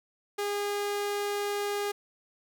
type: tone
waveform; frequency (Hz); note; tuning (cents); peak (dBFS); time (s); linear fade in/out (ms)
sawtooth; 408.4; G#4; -29; -25; 0.38-1.92; 10
effects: none